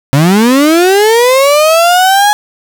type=linear sweep; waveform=35% pulse; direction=up; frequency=131.4 to 842 Hz; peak=-3 dBFS; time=0.13-2.33 s; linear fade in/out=0 ms; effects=7-bit